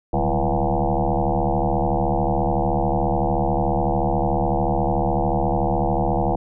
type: tone with frequency modulation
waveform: sine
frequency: 337.5 Hz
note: E4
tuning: 41 cents sharp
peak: -17 dBFS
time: 0.13-6.36 s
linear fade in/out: 5 ms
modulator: 73.8 Hz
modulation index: 6.9
effects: none